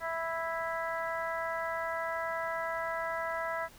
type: harmonic tone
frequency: 329.6 Hz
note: E4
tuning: in tune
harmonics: 2 / 3 / 4 / 5 / 6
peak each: -36 / -38 / -39 / -40 / -41 dBFS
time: 0-3.69 s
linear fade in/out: 50 ms
effects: pink hiss -56 dBFS RMS until 3.78 s